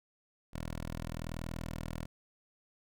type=tone; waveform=10% pulse; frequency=40.69 Hz; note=E1; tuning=22 cents flat; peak=-30 dBFS; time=0.53-2.06 s; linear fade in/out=10 ms; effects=none